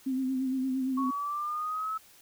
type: tone with vibrato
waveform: sine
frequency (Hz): 261.6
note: C4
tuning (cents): 0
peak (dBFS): -27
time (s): 0.06-1.11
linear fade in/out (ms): 10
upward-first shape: sine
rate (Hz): 8.7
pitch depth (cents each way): 38
type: linear sweep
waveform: sine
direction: up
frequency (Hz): 1100 to 1305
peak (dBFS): -30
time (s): 0.97-1.98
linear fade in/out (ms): 10
effects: white hiss -57 dBFS RMS until 2.21 s